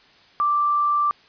sine tone, 1174.7 Hz, D6, in tune, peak -17 dBFS, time 0.4-1.11 s, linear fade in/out 0 ms, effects white hiss -53 dBFS RMS until 1.28 s + resampled to 11025 Hz

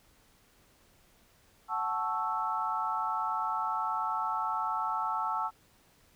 sine chord, F# minor seventh, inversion none, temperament equal, 740 / 880 / 1108.7 / 1318.5 Hz, F#5 / A5 / C#6 / E6, 0 / 0 / 0 / 0 cents, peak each -38 / -33 / -37 / -33 dBFS, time 1.68-5.51 s, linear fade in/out 50 ms, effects pink hiss -64 dBFS RMS until 6.15 s

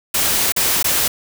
white noise with dropouts, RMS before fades -17 dBFS, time 0.14-1.08 s, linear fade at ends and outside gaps 5 ms, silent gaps 0.522-0.563 / 0.828-0.843 s, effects none

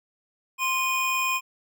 square tone pair together, 1046.5 / 2468 Hz, C6 / D#7, 0 / -15 cents, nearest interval octave + minor third, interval 1485 cents, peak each -27 / -26 dBFS, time 0.58-1.41 s, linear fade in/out 50 ms, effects none

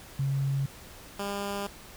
sine / 10% pulse tone pair in turn, 137.3 / 200.9 Hz, C#3 / G3, -16 / +43 cents, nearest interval perfect fifth, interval 659 cents, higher second, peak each -25 / -23 dBFS, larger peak second, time 0.19-0.66 / 1.19-1.67 s, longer second, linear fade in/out 5 ms, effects pink hiss -48 dBFS RMS until 1.96 s

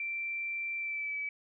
sine tone with pitch glide, 2349 to 2293 Hz, D7 to D7, 0 to -42 cents, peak -33 dBFS, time 0-1.29 s, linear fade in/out 2 ms, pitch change -42 cents, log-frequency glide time 0.77-1.18 s, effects none

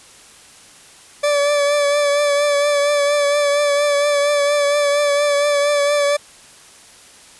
40% pulse tone with vibrato, 578 Hz, D5, 28 cents flat, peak -13 dBFS, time 1.23-6.17 s, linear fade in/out 10 ms, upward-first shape triangle, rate 4.3 Hz, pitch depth 34 cents each way, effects white hiss -44 dBFS RMS until 7.39 s + resampled to 24000 Hz

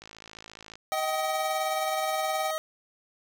click train, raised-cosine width 0.2 ms, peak -27 dBFS, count 41, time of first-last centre 0.02-0.755 s, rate 54.4 Hz
25% pulse tone, 629 Hz, D#5, 19 cents sharp, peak -25 dBFS, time 0.92-2.58 s, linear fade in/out 0 ms
square tone with tremolo, 770 Hz, G5, 31 cents flat, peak -28 dBFS, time 0.92-2.51 s, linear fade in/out 5 ms, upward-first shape triangle, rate 19 Hz, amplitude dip 60%
effects none

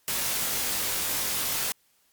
white noise with comb filter, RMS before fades -28 dBFS, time 0.08-1.72 s, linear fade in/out 0 ms, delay 20 ms, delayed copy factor -0.55, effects white hiss -66 dBFS RMS until 2.12 s + MP3 96 kbps

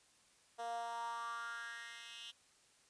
10% pulse tone with high-pass filter sweep, 233.1 Hz, A#3, in tune, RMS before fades -45 dBFS, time 0.58-2.32 s, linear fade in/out 20 ms, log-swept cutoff 600 to 3000 Hz, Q 5.1, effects white hiss -69 dBFS RMS until 2.89 s + resampled to 22050 Hz

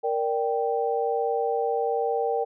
sine chord, G minor, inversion first, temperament equal, 466.2 / 587.3 / 784 Hz, Bb4 / D5 / G5, 0 / 0 / 0 cents, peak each -25 / -31 / -27 dBFS, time 0.03-2.45 s, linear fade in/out 20 ms, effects none

